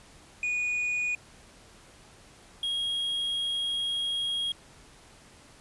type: tone pair in turn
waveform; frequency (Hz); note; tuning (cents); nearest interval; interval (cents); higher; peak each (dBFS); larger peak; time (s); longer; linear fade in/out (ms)
triangle; 2460 / 3276; D#7 / G#7; -20 / -24; perfect fourth; 496; second; -25 / -26; first; 0.43-1.15 / 2.63-4.52; second; 2
effects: pink hiss -54 dBFS RMS until 5.6 s + resampled to 24000 Hz